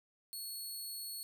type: tone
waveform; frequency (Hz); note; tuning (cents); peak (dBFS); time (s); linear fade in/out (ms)
15% pulse; 4363; C#8; -28; -35; 0.33-1.23; 0
effects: none